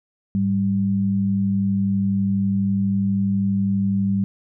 sine tone pair together, 103.83 / 196 Hz, G#2 / G3, 0 / 0 cents, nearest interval major seventh, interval 1100 cents, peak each -25 / -18 dBFS, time 0.35-4.24 s, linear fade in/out 0 ms, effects none

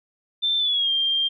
sine tone with pitch glide, 3558 to 3188 Hz, A7 to G7, +19 to +28 cents, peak -19 dBFS, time 0.42-1.29 s, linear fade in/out 20 ms, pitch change -191 cents, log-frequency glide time 0.58-0.91 s, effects none

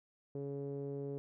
sawtooth tone with low-pass filter, 140.3 Hz, C#3, 21 cents sharp, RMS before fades -41 dBFS, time 0.35-1.18 s, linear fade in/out 0 ms, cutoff 440 Hz, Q 4.3, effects none

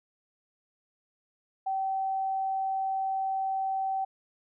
sine tone, 770 Hz, G5, 31 cents flat, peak -27 dBFS, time 1.66-4.05 s, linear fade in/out 10 ms, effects none

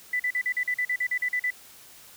sine tone bursts, 1989 Hz, B6, 12 cents sharp, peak -23 dBFS, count 13, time 0.13-1.505 s, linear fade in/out 5 ms, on 67 ms, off 42 ms, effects white hiss -50 dBFS RMS until 2.16 s

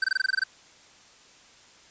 square tone bursts, 1545 Hz, G6, 26 cents flat, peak -21 dBFS, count 10, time 0.02-0.438 s, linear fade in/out 5 ms, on 22 ms, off 22 ms, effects white hiss -54 dBFS RMS until 1.9 s + resampled to 16000 Hz

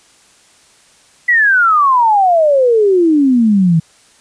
sine exponential sweep, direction down, 1994 to 157.2 Hz, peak -7 dBFS, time 1.28-3.8 s, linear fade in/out 10 ms, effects white hiss -48 dBFS RMS until 4.2 s + resampled to 22050 Hz

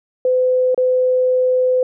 sine tone with dropouts, 508 Hz, B4, 49 cents sharp, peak -12 dBFS, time 0.25-1.83 s, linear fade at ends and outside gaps 2 ms, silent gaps 0.746-0.777 s, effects none

